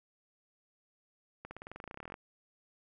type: accelerating click train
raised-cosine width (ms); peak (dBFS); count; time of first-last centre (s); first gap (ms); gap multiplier
0.5; -29; 20; 1.45-2.141; 60; 0.94
effects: none